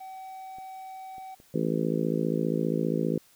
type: tone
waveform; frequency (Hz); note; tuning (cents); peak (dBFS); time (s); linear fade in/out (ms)
triangle; 760; F#5; +46; -37; 0-1.35; 10
type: clicks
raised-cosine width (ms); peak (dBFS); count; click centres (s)
2; -39; 4; 0.585 / 1.182 / 1.401 / 1.685
type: harmonic tone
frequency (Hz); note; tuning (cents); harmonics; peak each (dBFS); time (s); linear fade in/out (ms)
55; A1; 0; 3 / 4 / 5 / 6 / 7 / 8 / 9; -30 / -31 / -32 / -33 / -33 / -34 / -35; 1.54-3.18; 5
effects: white hiss -60 dBFS RMS until 3.35 s